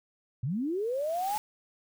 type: linear sweep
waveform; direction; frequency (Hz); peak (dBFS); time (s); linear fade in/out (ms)
sine; up; 110 to 865; -28; 0.43-1.38; 5
type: noise with exponential growth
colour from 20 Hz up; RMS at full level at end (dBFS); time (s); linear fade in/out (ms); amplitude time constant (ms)
white; -39; 0.5-1.38; 0; 190
effects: none